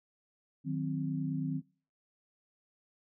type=chord; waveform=sine; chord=C diminished; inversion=first; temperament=equal; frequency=155.56 / 185 / 261.6 Hz; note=Eb3 / Gb3 / C4; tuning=0 / 0 / 0 cents; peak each=-34 / -39 / -35 dBFS; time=0.64-1.62 s; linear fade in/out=50 ms; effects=noise-tail reverb RT60 0.4 s tail -23 dB re dry